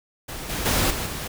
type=noise with level steps; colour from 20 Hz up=pink; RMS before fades=-34 / -28 / -21 / -28 / -31 dBFS; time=0.28-1.28 s; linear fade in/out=10 ms; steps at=0.49 / 0.65 / 0.9 / 1.06 s; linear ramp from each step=10 ms; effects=none